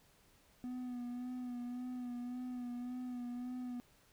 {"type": "tone with vibrato", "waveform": "triangle", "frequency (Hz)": 246.9, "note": "B3", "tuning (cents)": 0, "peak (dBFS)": -38, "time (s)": [0.64, 3.8], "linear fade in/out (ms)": 0, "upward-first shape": "sine", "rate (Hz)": 1.8, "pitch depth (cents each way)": 32, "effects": ["pink hiss -68 dBFS RMS until 4.12 s"]}